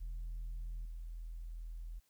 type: tone with level steps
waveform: sine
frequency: 41.2 Hz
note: E1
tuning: in tune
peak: -37 / -41 dBFS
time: 0-2 s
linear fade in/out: 20 ms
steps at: 0.85 s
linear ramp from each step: 2 ms
effects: tanh soft clip ceiling -38 dBFS + white hiss -75 dBFS RMS until 2.09 s